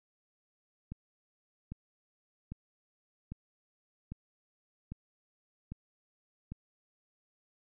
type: click train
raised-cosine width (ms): 5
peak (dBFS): -28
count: 8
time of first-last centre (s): 0.92-6.52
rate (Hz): 1.25
effects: none